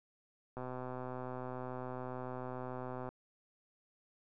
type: click train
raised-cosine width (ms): 1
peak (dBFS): -29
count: 321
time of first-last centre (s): 0.57-3.09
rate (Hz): 127
effects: none